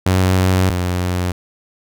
sawtooth tone pair in turn, 93.1 / 89.87 Hz, F#2 / F#2, +11 / -50 cents, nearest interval minor second, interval 61 cents, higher first, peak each -8 / -13 dBFS, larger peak first, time 0.06-0.7 / 0.7-1.32 s, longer first, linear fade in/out 5 ms, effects none

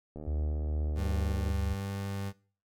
click train, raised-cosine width 2 ms, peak -29 dBFS, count 103, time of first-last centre 0.16-1.502 s, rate 76 Hz
sine tone, 73.42 Hz, D2, in tune, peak -29 dBFS, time 0.27-1.74 s, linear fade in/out 5 ms
30% pulse tone with pitch glide, 98 to 98.68 Hz, G2 to G2, 0 to +12 cents, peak -31 dBFS, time 0.95-2.33 s, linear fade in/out 50 ms, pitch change +12 cents, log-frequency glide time 1.78-1.89 s
effects noise-tail reverb RT60 0.4 s tail -20 dB re dry

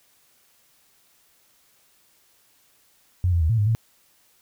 sine tone with pitch steps, 90.5 / 85.3 / 78.8 / 114.1 / 103.7 / 112.7 Hz, F#2 / F2 / D#2 / A#2 / G#2 / A2, -38 / -40 / +23 / -37 / -2 / +42 cents, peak -17 dBFS, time 3.24-3.75 s, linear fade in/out 0 ms, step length 85 ms, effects white hiss -61 dBFS RMS until 4.41 s

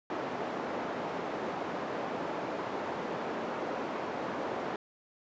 white band-pass noise, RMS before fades -36 dBFS, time 0.1-4.76 s, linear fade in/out 2 ms, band 230 to 800 Hz, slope 12 dB/octave, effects resampled to 16000 Hz

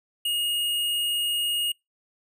square tone, 2863 Hz, F7, 42 cents sharp, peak -24 dBFS, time 0.25-1.72 s, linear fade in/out 5 ms, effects noise-tail reverb RT60 0.2 s tail -25 dB re dry

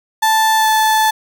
35% pulse tone with pitch glide, 880 to 872.4 Hz, A5 to A5, 0 to -15 cents, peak -9 dBFS, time 0.22-1.11 s, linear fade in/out 10 ms, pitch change -15 cents, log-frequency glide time 0.58-0.67 s, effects none

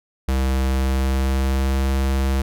square tone with pitch glide, 65.9 to 66.97 Hz, C2 to C2, +13 to +41 cents, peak -18 dBFS, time 0.28-2.42 s, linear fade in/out 5 ms, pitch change +28 cents, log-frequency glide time 0.66-1.89 s, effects none

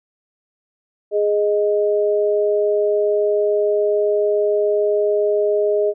sine tone pair together, 415.3 / 622.3 Hz, G#4 / D#5, 0 / 0 cents, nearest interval perfect fifth, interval 700 cents, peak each -16 / -19 dBFS, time 1.11-5.94 s, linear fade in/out 50 ms, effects none

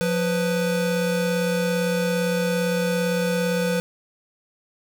square tone pair together, 177.97 / 496.3 Hz, F3 / B4, +33 / +8 cents, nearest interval octave + tritone, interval 1775 cents, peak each -24 dBFS, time 0.01-3.8 s, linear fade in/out 0 ms, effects none

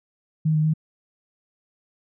sine tone with pitch steps, 156.7 / 154.1 / 156.6 Hz, D#3 / D#3 / D#3, +13 / -16 / +11 cents, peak -17 dBFS, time 0.45-0.738 s, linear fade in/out 10 ms, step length 96 ms, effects none

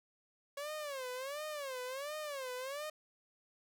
sawtooth tone with vibrato, 554.4 Hz, C#5, in tune, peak -36 dBFS, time 0.57-2.9 s, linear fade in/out 5 ms, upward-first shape sine, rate 1.4 Hz, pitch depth 180 cents each way, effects none

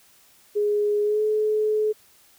sine tone with pitch glide, 415.5 to 428.4 Hz, G#4 to A4, +1 to -46 cents, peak -19 dBFS, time 0.55-1.93 s, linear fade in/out 20 ms, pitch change +53 cents, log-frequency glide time 1.03-1.22 s, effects white hiss -56 dBFS RMS until 2.38 s

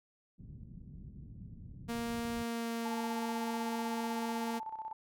white low-pass noise, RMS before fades -49 dBFS, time 0.38-2.44 s, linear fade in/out 20 ms, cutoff 190 Hz, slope 24 dB/octave
sawtooth tone with pitch glide, 233.5 to 231 Hz, A#3 to A#3, +3 to -16 cents, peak -31 dBFS, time 1.88-4.6 s, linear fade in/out 20 ms, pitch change -19 cents, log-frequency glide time 2.37-2.71 s
sine tone with tremolo, 880 Hz, A5, in tune, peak -37 dBFS, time 2.85-4.93 s, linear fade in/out 5 ms, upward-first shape square, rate 16 Hz, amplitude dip 65%
effects none

